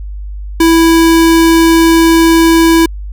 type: tone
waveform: square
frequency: 329.6 Hz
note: E4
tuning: in tune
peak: -5 dBFS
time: 0.6-2.86 s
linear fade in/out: 5 ms
effects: added 50 Hz sine -20 dBFS peak until 3.12 s